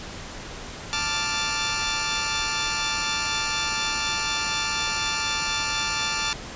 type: chord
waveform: 10% pulse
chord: D minor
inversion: second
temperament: equal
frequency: 880 / 1174.7 / 1396.9 Hz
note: A5 / D6 / F6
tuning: 0 / 0 / 0 cents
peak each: -20 dBFS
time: 0.93-6.33 s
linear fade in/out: 0 ms
effects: pink hiss -37 dBFS RMS until 6.55 s + resampled to 16000 Hz